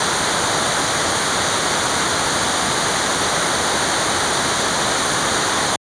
pink noise with comb filter, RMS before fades -18 dBFS, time 0-5.76 s, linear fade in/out 2 ms, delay 0.38 ms, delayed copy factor -0.6, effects high-pass 100 Hz 12 dB/octave + resampled to 22050 Hz

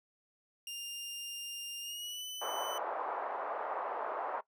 sawtooth tone with pitch glide, 2804 to 3005 Hz, F7 to F#7, +6 to +26 cents, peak -37 dBFS, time 0.67-2.78 s, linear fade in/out 2 ms, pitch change +120 cents, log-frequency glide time 1.81-2.25 s
white band-pass noise, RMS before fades -38 dBFS, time 2.41-4.41 s, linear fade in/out 10 ms, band 500 to 1100 Hz, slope 24 dB/octave
effects noise-tail reverb RT60 0.1 s tail -19 dB re dry

